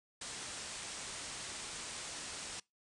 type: low-pass noise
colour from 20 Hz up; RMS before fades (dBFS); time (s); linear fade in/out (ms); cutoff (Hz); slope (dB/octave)
white; -45; 0.21-2.6; 5; 9400; 96
effects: noise-tail reverb RT60 0.2 s tail -24 dB re dry